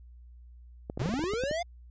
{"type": "clicks", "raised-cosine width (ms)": 2, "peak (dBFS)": -21, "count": 11, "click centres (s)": [0.899, 0.975, 1.017, 1.059, 1.091, 1.139, 1.193, 1.239, 1.336, 1.437, 1.512]}
{"type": "linear sweep", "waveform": "square", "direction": "up", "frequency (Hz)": [99, 715], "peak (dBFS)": -30, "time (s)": [0.99, 1.63], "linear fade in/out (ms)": 10}
{"effects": ["added 60 Hz sine -48 dBFS peak until 1.9 s", "resampled to 16000 Hz"]}